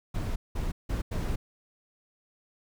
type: noise bursts at uneven times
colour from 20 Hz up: brown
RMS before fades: -30 dBFS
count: 4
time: 0.14-0.36 / 0.55-0.72 / 0.89-1.02 / 1.11-1.36 s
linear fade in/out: 10 ms
effects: none